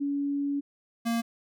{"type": "tone pair in turn", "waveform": ["sine", "square"], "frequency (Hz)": [283.2, 231.7], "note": ["C#4", "A#3"], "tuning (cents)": [37, -10], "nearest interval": "minor third", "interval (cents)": 347, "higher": "first", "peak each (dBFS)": -26, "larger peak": "neither", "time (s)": [[0, 0.61], [1.05, 1.22]], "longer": "first", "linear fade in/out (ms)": 20, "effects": []}